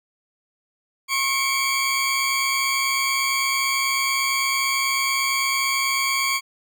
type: tone pair together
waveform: 20% pulse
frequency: 1086 / 2301 Hz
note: C#6 / D7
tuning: -36 / -36 cents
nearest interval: octave + minor second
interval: 1300 cents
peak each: -18 dBFS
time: 1.08-6.41 s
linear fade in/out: 50 ms
effects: none